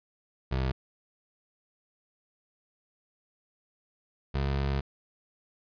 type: tone pair in turn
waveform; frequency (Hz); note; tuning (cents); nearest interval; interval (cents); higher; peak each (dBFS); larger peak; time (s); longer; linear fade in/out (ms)
25% pulse; 65.41 / 68.86; C2 / C#2; 0 / -11; minor second; 89; second; -23 / -23; neither; 0.51-0.72 / 4.34-4.81; second; 10
effects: resampled to 11025 Hz